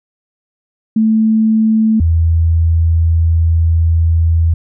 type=tone pair in turn; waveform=sine; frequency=220 / 82.41 Hz; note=A3 / E2; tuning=0 / 0 cents; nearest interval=octave + perfect fourth; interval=1700 cents; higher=first; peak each=-8 dBFS; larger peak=neither; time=0.96-2 / 2-4.54 s; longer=second; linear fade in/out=5 ms; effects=none